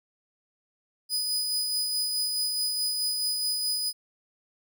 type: tone with tremolo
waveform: sawtooth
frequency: 4978 Hz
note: D#8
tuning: in tune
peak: -22 dBFS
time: 1.09-3.93 s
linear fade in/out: 50 ms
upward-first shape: sine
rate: 4.7 Hz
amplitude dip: 30%
effects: none